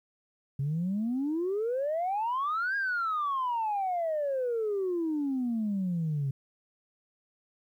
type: exponential two-way sweep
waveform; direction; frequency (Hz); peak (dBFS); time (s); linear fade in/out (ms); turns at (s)
sine; up then down; 133.4 to 1642 to 133.4; -26; 0.59-6.31; 5; 2.76
effects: tanh soft clip ceiling -24 dBFS + 11-bit